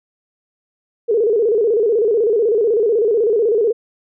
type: tone with vibrato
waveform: sine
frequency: 440 Hz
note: A4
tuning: in tune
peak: -12 dBFS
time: 1.08-3.73 s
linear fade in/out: 20 ms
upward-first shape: square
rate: 16 Hz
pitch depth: 110 cents each way
effects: none